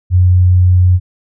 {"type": "tone", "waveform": "sine", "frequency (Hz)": 90.6, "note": "F#2", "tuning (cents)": -36, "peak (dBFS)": -5, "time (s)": [0.1, 1], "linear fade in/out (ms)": 50, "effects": []}